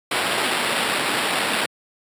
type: noise with sample-and-hold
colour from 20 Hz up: white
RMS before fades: -22 dBFS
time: 0.11-1.66 s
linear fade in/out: 5 ms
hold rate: 6300 Hz
effects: high-pass 200 Hz 12 dB/octave + resampled to 32000 Hz